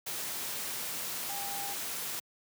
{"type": "tone in noise", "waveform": "sine", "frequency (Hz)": 800, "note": "G5", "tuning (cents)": 35, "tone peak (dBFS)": -40, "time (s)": [1.29, 1.74], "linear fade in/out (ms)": 10, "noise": "white", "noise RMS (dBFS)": -37, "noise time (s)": [0.06, 2.2], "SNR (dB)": -6, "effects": ["high-pass 100 Hz 12 dB/octave"]}